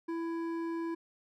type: tone with hard clipping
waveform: sine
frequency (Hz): 332.4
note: E4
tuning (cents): +15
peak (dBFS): -35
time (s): 0.08-0.95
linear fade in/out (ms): 10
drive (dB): 10
effects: none